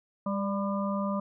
harmonic tone with a mistuned harmonic, 200 Hz, G3, 35 cents sharp, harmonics 1 / 3 / 5 / 6, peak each -29 / -34 / -37 / -37 dBFS, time 0.26-1.2 s, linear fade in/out 5 ms, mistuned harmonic 3, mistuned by -29 cents, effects none

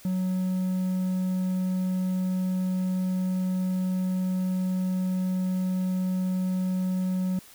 triangle tone, 185 Hz, F#3, in tune, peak -22 dBFS, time 0.05-7.39 s, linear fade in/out 2 ms, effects white hiss -51 dBFS RMS until 7.54 s

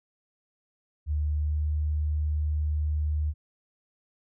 sine tone with pitch glide, 75 to 75.7 Hz, D2 to D#2, +37 to -47 cents, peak -24 dBFS, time 1.06-3.34 s, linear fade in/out 50 ms, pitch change +16 cents, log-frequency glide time 1.38-1.6 s, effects none

